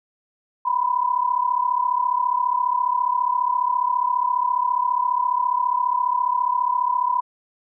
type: tone pair together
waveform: sine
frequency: 975.3 / 1010 Hz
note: B5 / B5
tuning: -22 / +39 cents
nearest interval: minor second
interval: 61 cents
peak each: -21 dBFS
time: 0.65-7.21 s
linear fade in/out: 10 ms
effects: none